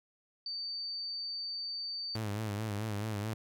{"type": "tone", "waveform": "sine", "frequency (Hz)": 4591, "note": "D8", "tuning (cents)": -40, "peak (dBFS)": -36, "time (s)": [0.46, 2.16], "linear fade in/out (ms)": 2}
{"type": "tone with vibrato", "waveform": "sawtooth", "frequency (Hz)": 105.9, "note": "G#2", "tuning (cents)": 34, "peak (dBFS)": -30, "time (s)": [2.15, 3.34], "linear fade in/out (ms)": 5, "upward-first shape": "sine", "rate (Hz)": 4.6, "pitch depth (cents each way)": 84}
{"effects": []}